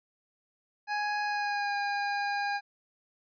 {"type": "tone with pitch glide", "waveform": "25% pulse", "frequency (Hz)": [832, 811.6], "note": ["G#5", "G#5"], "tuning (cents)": [3, -40], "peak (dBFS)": -25, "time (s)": [0.87, 2.61], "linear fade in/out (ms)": 50, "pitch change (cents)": -43, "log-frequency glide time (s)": [1.23, 1.75], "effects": ["resampled to 11025 Hz"]}